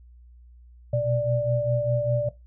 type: tone cluster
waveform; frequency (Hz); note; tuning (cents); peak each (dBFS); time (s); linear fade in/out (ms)
sine; 120 / 125 / 588; B2 / B2 / D5; -49 / +21 / +2; -28 / -28 / -23; 0.93-2.29; 5
effects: noise-tail reverb RT60 0.2 s tail -17 dB re dry + added 60 Hz sine -47 dBFS peak until 2.46 s